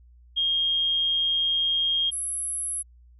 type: tone pair in turn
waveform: sine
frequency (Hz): 3235 / 10881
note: G#7 / F9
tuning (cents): -46 / -46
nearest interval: octave + major sixth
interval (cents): 2100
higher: second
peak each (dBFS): -21 / -27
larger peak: first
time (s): 0.36-2.11 / 2.11-2.83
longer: first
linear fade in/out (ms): 20
effects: added 60 Hz sine -50 dBFS peak until 3.19 s